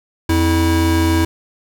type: tone pair together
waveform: square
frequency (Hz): 85.76 / 325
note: F2 / E4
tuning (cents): -31 / -24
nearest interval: octave + major seventh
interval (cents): 2307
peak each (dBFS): -16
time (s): 0.29-1.25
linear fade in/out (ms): 5
effects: none